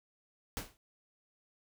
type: noise with exponential decay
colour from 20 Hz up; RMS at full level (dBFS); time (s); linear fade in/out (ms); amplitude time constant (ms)
pink; -35; 0.57-0.77; 0; 42
effects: none